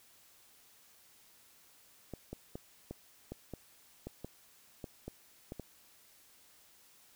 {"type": "clicks", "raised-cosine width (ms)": 2, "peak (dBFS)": -28, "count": 12, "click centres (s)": [2.137, 2.33, 2.555, 2.91, 3.32, 3.537, 4.07, 4.246, 4.842, 5.08, 5.521, 5.597], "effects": ["white hiss -63 dBFS RMS until 7.15 s"]}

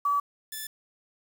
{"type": "tone pair in turn", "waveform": ["sine", "5% pulse"], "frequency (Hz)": [1146, 1748.3], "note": ["D6", "A6"], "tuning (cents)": [-43, -12], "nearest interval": "perfect fifth", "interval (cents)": 731, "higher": "second", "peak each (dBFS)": [-22, -24], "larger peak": "first", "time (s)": [[0.05, 0.2], [0.52, 0.67]], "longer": "neither", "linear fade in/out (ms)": 5, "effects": ["8-bit"]}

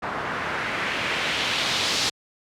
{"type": "noise with low-pass filter sweep", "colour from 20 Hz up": "white", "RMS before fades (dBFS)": -26, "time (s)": [0.02, 2.1], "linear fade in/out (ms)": 10, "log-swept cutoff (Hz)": [1200, 4900], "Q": 1.5, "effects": ["high-pass 80 Hz 12 dB/octave"]}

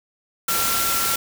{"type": "tone in noise", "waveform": "sine", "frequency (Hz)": 1362, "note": "F6", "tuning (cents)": -44, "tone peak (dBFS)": -26, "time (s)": [0.48, 1.16], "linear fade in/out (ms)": 5, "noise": "white", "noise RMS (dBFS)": -22, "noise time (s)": [0.48, 1.16], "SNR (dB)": -7, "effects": []}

